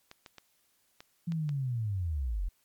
clicks, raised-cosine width 0.2 ms, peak -29 dBFS, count 6, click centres 0.114 / 0.262 / 0.383 / 1.005 / 1.321 / 1.492 s
sine linear sweep, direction down, 171.7 to 38.18 Hz, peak -29 dBFS, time 1.27-2.49 s, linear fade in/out 10 ms
effects white hiss -71 dBFS RMS until 2.64 s + MP3 96 kbps

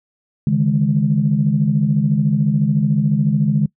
sine chord, C# suspended second, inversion none, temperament equal with one note detuned, 141.67 / 155.56 / 207.7 Hz, C#3 / D#3 / G#3, +38 / 0 / 0 cents, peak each -17 dBFS, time 0.47-3.66 s, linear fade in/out 2 ms, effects noise-tail reverb RT60 0.1 s tail -23 dB re dry + tanh soft clip ceiling -3 dBFS

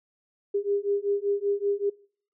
sine beating tone pair, 401.1 / 406.3 Hz, G4 / G#4, +40 / -38 cents, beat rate 5.2 Hz, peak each -27 dBFS, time 0.54-1.9 s, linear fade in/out 10 ms, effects noise-tail reverb RT60 0.5 s tail -23 dB re dry

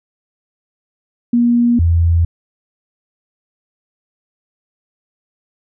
sine tone pair in turn, 238.4 / 84.1 Hz, A#3 / E2, +39 / +35 cents, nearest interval octave + tritone, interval 1804 cents, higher first, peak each -9 dBFS, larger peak neither, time 1.33-1.79 / 1.79-2.25 s, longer neither, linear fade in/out 5 ms, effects none

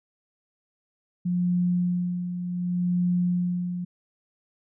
sine tone with tremolo, 177.7 Hz, F3, 30 cents sharp, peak -20 dBFS, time 1.25-3.85 s, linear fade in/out 10 ms, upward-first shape sine, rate 0.67 Hz, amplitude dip 60%, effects none

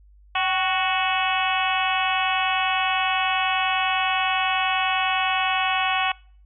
harmonic tone with a mistuned harmonic, 370 Hz, F#4, in tune, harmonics 2 / 3 / 4 / 5 / 6 / 7 / 8 / 9, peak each -25 / -26 / -30 / -32 / -31 / -27 / -30 / -34 dBFS, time 0.35-6.12 s, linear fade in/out 5 ms, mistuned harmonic 2, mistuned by +48 cents, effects noise-tail reverb RT60 0.5 s tail -25 dB re dry + added 50 Hz sine -49 dBFS peak until 6.45 s

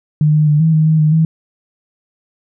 sine tone with pitch steps, 151.6 / 152.7 / 149.1 / 161 / 156.2 / 157.7 / 153.4 / 160.5 Hz, D#3 / D#3 / D3 / E3 / D#3 / D#3 / D#3 / E3, -45 / -32 / +27 / -41 / +7 / +24 / -24 / -46 cents, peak -8 dBFS, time 0.21-1.25 s, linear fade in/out 2 ms, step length 130 ms, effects none

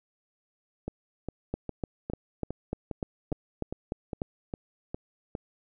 two click trains, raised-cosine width 2 ms, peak -20 / -17 dBFS, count 12 / 10, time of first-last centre 0.88-5.352 / 1.54-4.219 s, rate 2.46 / 3.36 Hz, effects none

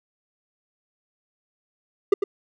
triangle tone with echo, 399.1 Hz, G4, 31 cents sharp, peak -9 dBFS, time 2.12-2.14 s, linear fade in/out 5 ms, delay 100 ms, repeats 1, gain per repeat -9 dB, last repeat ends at 2.24 s, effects none

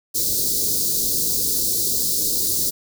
white band-stop noise, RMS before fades -21 dBFS, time 0.14-2.71 s, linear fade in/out 20 ms, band 510 to 4100 Hz, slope 48 dB/octave, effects none

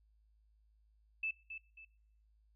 sine tone with echo, 2630 Hz, E7, 5 cents flat, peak -34 dBFS, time 1.23-1.31 s, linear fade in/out 5 ms, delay 270 ms, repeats 2, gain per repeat -9 dB, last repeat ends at 1.85 s, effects noise-tail reverb RT60 0.7 s tail -24 dB re dry + added 53 Hz sine -67 dBFS peak until 2.55 s

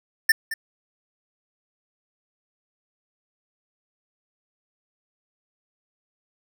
square tone with echo, 1789 Hz, A6, 28 cents sharp, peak -13 dBFS, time 0.29-0.32 s, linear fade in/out 5 ms, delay 220 ms, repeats 1, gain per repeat -14 dB, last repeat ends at 0.54 s, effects none

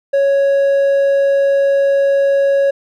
sine tone with hard clipping, 554.4 Hz, C#5, in tune, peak -11 dBFS, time 0.13-2.71 s, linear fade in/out 10 ms, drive 3 dB, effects none

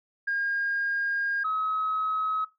sine tone pair in turn, 1619 / 1278.3 Hz, G#6 / D#6, -45 / +46 cents, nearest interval major third, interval 409 cents, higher first, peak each -24 dBFS, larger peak neither, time 0.27-1.44 / 1.44-2.45 s, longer first, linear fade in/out 10 ms, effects noise-tail reverb RT60 0.2 s tail -18 dB re dry + tanh soft clip ceiling -20 dBFS

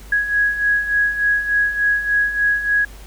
sine beating tone pair, 1661.2 / 1664.6 Hz, G#6 / G#6, 0 / +4 cents, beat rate 3.4 Hz, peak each -22 / -16 dBFS, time 0.12-2.85 s, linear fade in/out 5 ms, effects added 50 Hz sine -37 dBFS peak until 3.06 s + pink hiss -44 dBFS RMS until 3.06 s

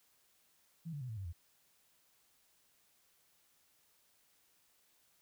sine tone with pitch steps, 164.81 / 144.31 / 126.35 / 110.63 / 96.87 / 84.82 Hz, E3 / D3 / B2 / A2 / G2 / E2, 0 / -30 / +40 / +10 / -20 / +50 cents, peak -40 dBFS, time 0.85-1.33 s, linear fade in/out 20 ms, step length 80 ms, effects white hiss -72 dBFS RMS until 5.21 s

